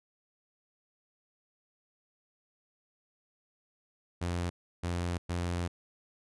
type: tone bursts at uneven times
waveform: sawtooth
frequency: 87.31 Hz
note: F2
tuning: in tune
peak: -27 dBFS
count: 3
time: 4.21-4.5 / 4.83-5.18 / 5.29-5.68 s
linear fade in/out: 10 ms
effects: resampled to 24000 Hz